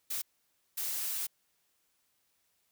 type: noise bursts at uneven times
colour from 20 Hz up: blue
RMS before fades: -35 dBFS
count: 2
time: 0.1-0.22 / 0.77-1.27 s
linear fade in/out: 10 ms
effects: white hiss -75 dBFS RMS until 2.71 s